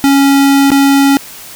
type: tone with dropouts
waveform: square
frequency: 277.2 Hz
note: C#4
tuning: in tune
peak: -6 dBFS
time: 0.04-1.17 s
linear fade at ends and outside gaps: 0 ms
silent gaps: 0.704-0.717 s
effects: white hiss -31 dBFS RMS until 1.55 s